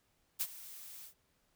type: noise with ADSR envelope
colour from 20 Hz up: blue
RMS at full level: -33 dBFS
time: 0.39-1.14 s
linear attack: 21 ms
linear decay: 53 ms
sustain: -17 dB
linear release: 100 ms
effects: pink hiss -75 dBFS RMS until 1.55 s

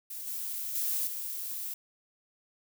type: noise with level steps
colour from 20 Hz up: violet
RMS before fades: -40 / -36 / -31 / -37 dBFS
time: 0.1-1.74 s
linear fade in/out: 5 ms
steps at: 0.27 / 0.75 / 1.07 s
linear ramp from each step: 2 ms
effects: none

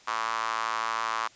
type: tone with high-pass filter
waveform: sawtooth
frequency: 112.7 Hz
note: A2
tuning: 42 cents sharp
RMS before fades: -30 dBFS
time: 0.07-1.28 s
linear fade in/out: 10 ms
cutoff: 1100 Hz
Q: 4.2
effects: white hiss -55 dBFS RMS until 1.35 s + resampled to 16000 Hz

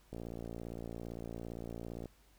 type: click train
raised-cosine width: 2 ms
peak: -30 dBFS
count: 112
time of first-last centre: 0.13-2.057 s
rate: 57.6 Hz
effects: added 50 Hz sine -65 dBFS peak until 2.38 s + pink hiss -68 dBFS RMS until 2.38 s

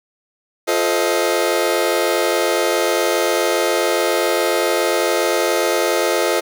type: chord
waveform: sawtooth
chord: F dominant seventh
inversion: none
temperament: just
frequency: 349.2 / 436.5 / 523.8 / 628.6 Hz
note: F4 / A4 / C5 / Eb5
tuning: 0 / -14 / +2 / +18 cents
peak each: -17 dBFS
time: 0.67-6.41 s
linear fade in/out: 20 ms
effects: none

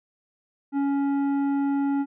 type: tone with tanh clipping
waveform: triangle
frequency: 279.4 Hz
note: C#4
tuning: 14 cents sharp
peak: -23 dBFS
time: 0.72-2.06 s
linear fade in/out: 50 ms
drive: 14 dB
effects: none

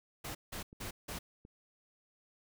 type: noise bursts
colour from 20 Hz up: pink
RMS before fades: -42 dBFS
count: 4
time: 0.24-1.19 s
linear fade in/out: 10 ms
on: 110 ms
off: 170 ms
type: clicks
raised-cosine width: 3 ms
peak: -40 / -40 / -38 / -40 dBFS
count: 4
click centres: 0.729 / 0.854 / 1.151 / 1.451 s
effects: none

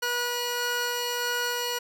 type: tone pair together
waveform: 15% pulse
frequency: 484.8 / 1452.8 Hz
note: B4 / F#6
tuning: -32 / -32 cents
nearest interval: octave + perfect fifth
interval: 1900 cents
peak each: -23 dBFS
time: 0.02-1.79 s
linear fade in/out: 10 ms
effects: none

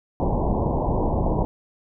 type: low-pass noise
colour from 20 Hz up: pink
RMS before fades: -22 dBFS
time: 0.2-1.45 s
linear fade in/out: 0 ms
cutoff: 1000 Hz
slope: 96 dB/octave
effects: none

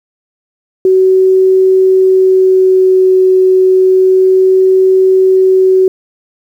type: tone with vibrato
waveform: sine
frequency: 375.6 Hz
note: F#4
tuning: 26 cents sharp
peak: -4 dBFS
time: 0.85-5.88 s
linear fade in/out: 2 ms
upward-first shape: sine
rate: 0.3 Hz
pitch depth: 8 cents each way
effects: 7-bit

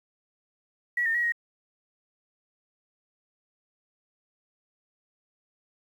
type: tone with pitch steps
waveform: sine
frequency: 1929 / 1821 / 1912 / 1881 Hz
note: B6 / A#6 / A#6 / A#6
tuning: -41 / -41 / +43 / +15 cents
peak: -23 dBFS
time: 0.97-1.322 s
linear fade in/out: 5 ms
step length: 88 ms
effects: 9-bit

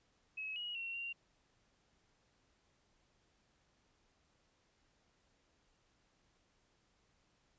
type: tone with pitch steps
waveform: sine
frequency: 2569 / 2900 / 2729 / 2764 Hz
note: E7 / F#7 / F7 / F7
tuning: -45 / -35 / -41 / -19 cents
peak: -40 dBFS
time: 0.37-1.13 s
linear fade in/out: 10 ms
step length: 190 ms
effects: pink hiss -75 dBFS RMS until 7.58 s + resampled to 16000 Hz

